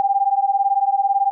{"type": "beating tone pair", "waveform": "sine", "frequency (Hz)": [784, 802], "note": ["G5", "G5"], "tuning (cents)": [0, 39], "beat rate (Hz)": 18, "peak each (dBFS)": -18, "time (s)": [0, 1.31], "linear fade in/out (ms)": 0, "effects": []}